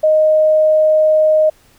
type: tone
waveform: sine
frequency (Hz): 621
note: D#5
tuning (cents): -3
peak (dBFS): -8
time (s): 0.03-1.5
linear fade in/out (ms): 10
effects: pink hiss -51 dBFS RMS until 1.78 s